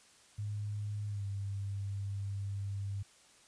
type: tone with pitch glide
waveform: sine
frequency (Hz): 103.83 to 99.37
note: G#2 to G2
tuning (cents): 0 to +24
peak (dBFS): -35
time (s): 0.38-3.03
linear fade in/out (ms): 10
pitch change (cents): -76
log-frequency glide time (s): 1.08-1.25
effects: white hiss -62 dBFS RMS until 3.47 s + resampled to 22050 Hz